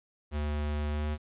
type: tone with pitch glide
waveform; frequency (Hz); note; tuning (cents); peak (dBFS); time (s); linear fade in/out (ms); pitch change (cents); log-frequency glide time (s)
square; 74.3 to 75.38; D2 to D2; +21 to +46; -30; 0.31-1.18; 50; +25; 0.91-1.06
effects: resampled to 8000 Hz + 10-bit